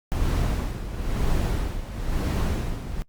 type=noise with tremolo; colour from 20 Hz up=brown; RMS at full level=-22 dBFS; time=0.12-3.02 s; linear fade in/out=0 ms; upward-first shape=sine; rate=1 Hz; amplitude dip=70%; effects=noise-tail reverb RT60 0.1 s tail -25 dB re dry + Opus 48 kbps